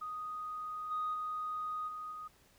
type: tone with level steps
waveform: sine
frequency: 1244.5 Hz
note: D#6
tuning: in tune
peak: -38 / -32 / -35 / -40 / -42 dBFS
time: 0.01-2.28 s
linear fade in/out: 10 ms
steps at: 0.9 / 1.13 / 1.87 / 2.11 s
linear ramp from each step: 20 ms
effects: tanh soft clip ceiling -29 dBFS + pink hiss -66 dBFS RMS until 2.58 s